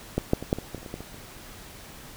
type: clicks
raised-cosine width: 2 ms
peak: -10 / -6 / -20 / -8 / -19 / -20 / -29 / -30 / -25 / -20 / -26 / -30 dBFS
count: 12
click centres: 0.18 / 0.334 / 0.426 / 0.529 / 0.586 / 0.747 / 0.78 / 0.83 / 0.862 / 0.941 / 1.006 / 1.144 s
effects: pink hiss -45 dBFS RMS until 2.16 s